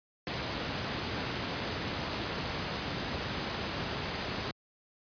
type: noise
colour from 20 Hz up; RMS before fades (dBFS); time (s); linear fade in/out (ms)
pink; -34; 0.27-4.51; 0
effects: high-pass 80 Hz 12 dB/octave + resampled to 11025 Hz